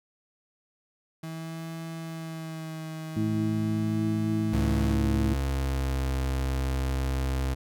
35% pulse tone with vibrato, 161.2 Hz, E3, 38 cents flat, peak -33 dBFS, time 1.23-4.94 s, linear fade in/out 5 ms, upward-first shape sine, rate 0.42 Hz, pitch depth 28 cents each way
harmonic tone, 108 Hz, A2, 32 cents flat, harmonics 1 / 2 / 3, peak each -29 / -28 / -30 dBFS, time 3.16-5.34 s, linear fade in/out 10 ms
35% pulse tone with pitch glide, 69.3 to 66.09 Hz, C#2 to C2, 0 to +18 cents, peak -24 dBFS, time 4.52-7.55 s, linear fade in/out 20 ms, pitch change -82 cents, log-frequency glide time 4.9-6.08 s
effects none

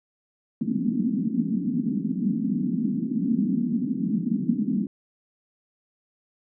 white band-pass noise, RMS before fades -25 dBFS, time 0.61-4.87 s, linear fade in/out 2 ms, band 180 to 260 Hz, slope 48 dB/octave, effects none

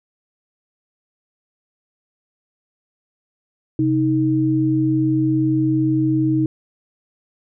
sine tone pair together, 131.94 / 314.4 Hz, C3 / D#4, +15 / +18 cents, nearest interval octave + minor third, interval 1503 cents, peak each -20 / -16 dBFS, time 3.79-6.46 s, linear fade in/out 2 ms, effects none

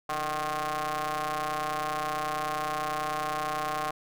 sawtooth ring-modulated tone, 155.56 Hz, D#3, in tune, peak -22 dBFS, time 0.09-3.91 s, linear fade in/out 5 ms, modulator 918 Hz, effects none

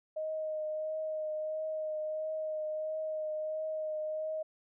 sine tone with vibrato, 622.3 Hz, D#5, in tune, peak -33 dBFS, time 0.16-4.43 s, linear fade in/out 10 ms, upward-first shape triangle, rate 1.5 Hz, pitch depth 19 cents each way, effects none

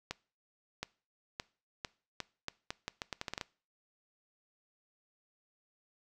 accelerating click train, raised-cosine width 0.2 ms, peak -19 dBFS, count 15, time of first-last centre 0.11-3.412 s, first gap 720 ms, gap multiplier 0.79, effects noise-tail reverb RT60 0.4 s tail -22 dB re dry

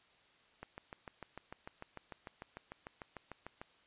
click train, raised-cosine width 0.5 ms, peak -30 dBFS, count 21, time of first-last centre 0.63-3.615 s, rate 6.7 Hz, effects white hiss -67 dBFS RMS until 3.86 s + resampled to 8000 Hz

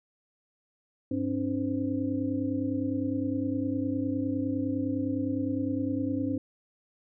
sine tone cluster, 101.4 / 267.7 / 297.5 / 512 Hz, G#2 / C4 / D4 / C5, -41 / +40 / +22 / -38 cents, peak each -36 / -29 / -32 / -38 dBFS, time 1.11-6.38 s, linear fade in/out 5 ms, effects none

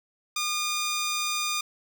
10% pulse tone, 1214 Hz, D#6, 43 cents flat, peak -18 dBFS, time 0.36-1.61 s, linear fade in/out 5 ms, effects none

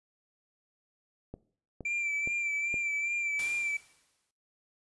click train, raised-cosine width 2 ms, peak -27 dBFS, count 4, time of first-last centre 1.34-2.742 s, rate 2.14 Hz
triangle tone with vibrato, 2349 Hz, D7, in tune, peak -28 dBFS, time 1.85-3.77 s, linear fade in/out 5 ms, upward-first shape sine, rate 2.5 Hz, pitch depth 35 cents each way
white noise with exponential decay, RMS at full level -40 dBFS, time 3.39-4.31 s, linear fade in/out 2 ms, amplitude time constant 200 ms
effects noise-tail reverb RT60 0.5 s tail -19 dB re dry + resampled to 24000 Hz

